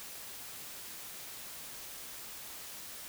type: silence
effects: white hiss -46 dBFS RMS until 3.08 s